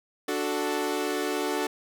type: chord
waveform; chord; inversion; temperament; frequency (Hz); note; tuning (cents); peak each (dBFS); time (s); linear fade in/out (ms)
sawtooth; D major; none; equal; 293.7 / 370 / 440; D4 / F#4 / A4; 0 / 0 / 0; -27; 0.28-1.67; 5
effects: none